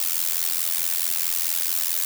blue noise with amplitude modulation, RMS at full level -20 dBFS, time 0-2.05 s, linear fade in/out 2 ms, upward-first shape sine, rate 84.6 Hz, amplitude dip 95%, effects none

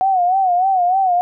sine tone with vibrato, 740 Hz, F#5, in tune, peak -12 dBFS, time 0.01-1.21 s, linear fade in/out 0 ms, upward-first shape sine, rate 3.3 Hz, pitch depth 91 cents each way, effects none

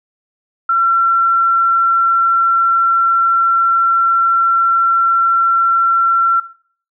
sine tone, 1357 Hz, E6, 50 cents sharp, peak -10 dBFS, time 0.69-6.4 s, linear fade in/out 5 ms, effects noise-tail reverb RT60 0.5 s tail -17 dB re dry

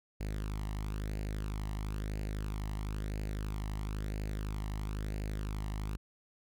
sawtooth tone with flanger, 51.9 Hz, G#1, in tune, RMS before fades -37 dBFS, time 0.2-5.97 s, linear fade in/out 10 ms, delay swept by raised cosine 0.43 to 1.02 ms, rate 1 Hz, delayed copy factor +0.6, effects none

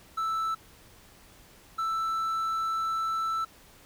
triangle tone pair in turn, 1318.5 / 1324.1 Hz, E6 / E6, 0 / +7 cents, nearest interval unison, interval 7 cents, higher second, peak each -25 / -25 dBFS, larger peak neither, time 0.17-0.55 / 1.78-3.45 s, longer second, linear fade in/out 10 ms, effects pink hiss -55 dBFS RMS until 3.85 s

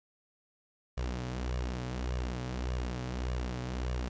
sawtooth tone with flanger, 62 Hz, B1, 7 cents sharp, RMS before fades -35 dBFS, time 0.97-4.09 s, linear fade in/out 10 ms, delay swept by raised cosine 1.7 to 7.3 ms, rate 1.7 Hz, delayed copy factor +0.65, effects resampled to 16000 Hz + 10-bit

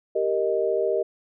sine chord, Eb major, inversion first, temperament equal, 392 / 466.2 / 622.3 Hz, G4 / Bb4 / Eb5, 0 / 0 / 0 cents, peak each -25 dBFS, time 0.15-1.03 s, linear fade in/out 10 ms, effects none

